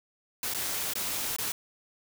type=noise with dropouts; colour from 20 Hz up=white; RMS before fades=-32 dBFS; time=0.43-1.52 s; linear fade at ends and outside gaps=2 ms; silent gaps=0.538-0.546 / 0.936-0.954 / 1.364-1.385 s; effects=none